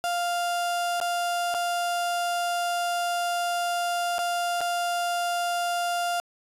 35% pulse tone with dropouts, 698.5 Hz, F5, in tune, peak -23 dBFS, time 0.04-6.2 s, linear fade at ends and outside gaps 0 ms, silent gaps 1.001-1.013 / 1.541-1.547 / 4.183-4.19 / 4.607-4.613 s, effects resampled to 32000 Hz + 9-bit

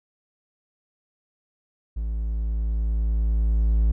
triangle tone with level ramp, 55 Hz, A1, in tune, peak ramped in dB -23 to -14 dBFS, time 1.96-3.92 s, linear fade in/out 10 ms, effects none

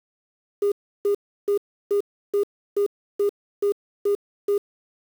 sine tone bursts, 406 Hz, G#4, 39 cents flat, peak -16 dBFS, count 10, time 0.62-4.58 s, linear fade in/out 5 ms, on 99 ms, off 330 ms, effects tanh soft clip ceiling -14 dBFS + 7-bit

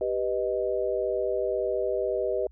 sine chord, G augmented, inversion none, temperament equal, 392 / 493.9 / 622.3 Hz, G4 / B4 / D#5, 0 / 0 / 0 cents, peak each -29 dBFS, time 0.01-2.47 s, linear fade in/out 2 ms, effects added 60 Hz sine -49 dBFS peak until 2.51 s

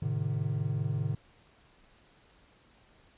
triangle tone cluster, 106.9 / 131.9 / 152.1 Hz, A2 / C3 / D#3, -49 / +14 / -39 cents, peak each -31 dBFS, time 0.02-1.15 s, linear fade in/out 5 ms, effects pink hiss -62 dBFS RMS until 3.17 s + resampled to 8000 Hz

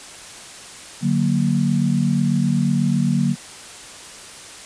sine chord, D augmented, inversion none, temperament equal, 146.83 / 185 / 233.1 Hz, D3 / F#3 / A#3, 0 / 0 / 0 cents, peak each -20 dBFS, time 1.01-3.36 s, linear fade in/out 50 ms, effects white hiss -38 dBFS RMS until 4.65 s + resampled to 22050 Hz

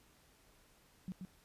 sine tone with echo, 185 Hz, F#3, in tune, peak -39 dBFS, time 1.08-1.12 s, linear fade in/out 0 ms, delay 130 ms, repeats 1, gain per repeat -4 dB, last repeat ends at 1.25 s, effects pink hiss -67 dBFS RMS until 1.44 s + resampled to 32000 Hz

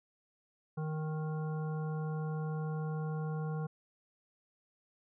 harmonic tone, 155.56 Hz, D#3, in tune, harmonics 1 / 3 / 5 / 7 / 9, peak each -34 / -44 / -48 / -51 / -53 dBFS, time 0.77-3.67 s, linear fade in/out 10 ms, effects none

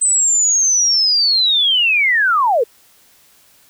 sine linear sweep, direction down, 8180 to 423.8 Hz, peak -11 dBFS, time 0.01-2.64 s, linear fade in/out 10 ms, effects white hiss -51 dBFS RMS until 3.69 s

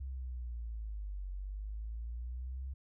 sine linear two-way sweep, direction down then up, 67.1 to 46.25 to 67.1 Hz, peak -38 dBFS, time 0-2.74 s, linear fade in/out 10 ms, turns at 1.3 s, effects none

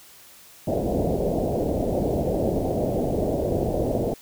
white low-pass noise, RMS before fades -24 dBFS, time 0.67-4.14 s, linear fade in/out 5 ms, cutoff 670 Hz, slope 48 dB/octave, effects white hiss -49 dBFS RMS until 4.21 s

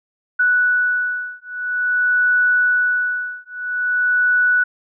sine beating tone pair, 1478 / 1478.49 Hz, F#6 / F#6, -2 / -2 cents, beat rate 0.49 Hz, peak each -18 dBFS, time 0.39-4.64 s, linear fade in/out 10 ms, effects none

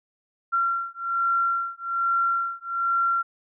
sine beating tone pair, 1369 / 1370.2 Hz, F6 / F6, -35 / -33 cents, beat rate 1.2 Hz, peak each -25 dBFS, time 0.52-3.23 s, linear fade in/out 20 ms, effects none

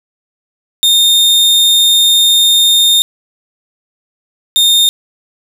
40% pulse tone pair in turn, 3654 / 3654 Hz, A#7 / A#7, -35 / -35 cents, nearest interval unison, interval 0 cents, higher neither, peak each -5 dBFS, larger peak neither, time 0.83-3.02 / 4.56-4.89 s, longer first, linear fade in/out 0 ms, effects none

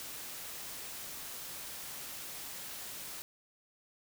white noise, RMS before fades -44 dBFS, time 0-3.22 s, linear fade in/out 0 ms, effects none

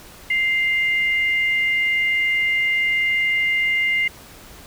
sine tone pair together, 2093 / 2820 Hz, C7 / F7, 0 / +16 cents, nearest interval perfect fourth, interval 516 cents, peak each -17 / -28 dBFS, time 0.3-4.08 s, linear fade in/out 5 ms, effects pink hiss -43 dBFS RMS until 4.66 s

